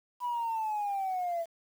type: linear sweep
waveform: sine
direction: down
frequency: 987.8 to 659.3 Hz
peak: -28 dBFS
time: 0.2-1.46 s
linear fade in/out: 50 ms
effects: tanh soft clip ceiling -27 dBFS + 9-bit